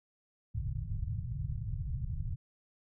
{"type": "low-pass noise", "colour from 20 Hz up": "white", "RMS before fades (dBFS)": -36, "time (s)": [0.54, 2.36], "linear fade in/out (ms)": 10, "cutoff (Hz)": 140, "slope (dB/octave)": 48, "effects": []}